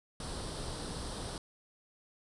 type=noise with comb filter; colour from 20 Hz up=pink; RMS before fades=-40 dBFS; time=0.2-1.38 s; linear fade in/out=2 ms; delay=0.22 ms; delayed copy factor=+0.6; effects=resampled to 24000 Hz